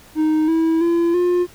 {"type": "tone with pitch steps", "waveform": "triangle", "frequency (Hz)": [311.1, 325.1, 339.6, 354.9], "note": ["D#4", "E4", "F4", "F4"], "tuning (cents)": [0, -24, -48, 28], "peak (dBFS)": -12, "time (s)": [0.15, 1.47], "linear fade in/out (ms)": 50, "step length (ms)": 330, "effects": ["pink hiss -46 dBFS RMS until 1.54 s"]}